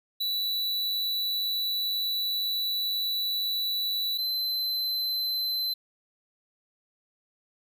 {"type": "tone pair in turn", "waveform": "square", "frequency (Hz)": [3951, 4064], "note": ["B7", "B7"], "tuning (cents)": [0, 49], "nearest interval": "unison", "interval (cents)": 49, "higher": "second", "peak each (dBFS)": -27, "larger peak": "neither", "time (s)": [[0.2, 4.18], [4.18, 5.74]], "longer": "first", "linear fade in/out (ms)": 10, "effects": []}